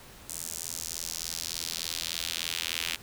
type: tone with high-pass filter sweep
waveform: sawtooth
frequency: 83.4 Hz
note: E2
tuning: 21 cents sharp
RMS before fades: -35 dBFS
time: 0.29-2.96 s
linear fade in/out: 5 ms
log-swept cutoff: 7800 to 2700 Hz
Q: 1.7
effects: pink hiss -50 dBFS RMS until 3.02 s